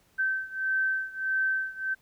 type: beating tone pair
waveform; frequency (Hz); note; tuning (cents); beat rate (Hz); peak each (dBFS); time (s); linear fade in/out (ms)
sine; 1546 / 1547.6; G6 / G6; -24 / -23; 1.6; -28 / -30; 0.18-1.95; 20
effects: pink hiss -65 dBFS RMS until 2.01 s